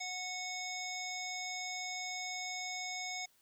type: harmonic tone with a mistuned harmonic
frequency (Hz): 734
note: F#5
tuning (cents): -14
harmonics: 1 / 3 / 5 / 7 / 9 / 10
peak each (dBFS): -45 / -42 / -48 / -46 / -45 / -55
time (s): 0-3.26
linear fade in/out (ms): 10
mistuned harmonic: 10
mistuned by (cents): +39
effects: white hiss -70 dBFS RMS until 3.41 s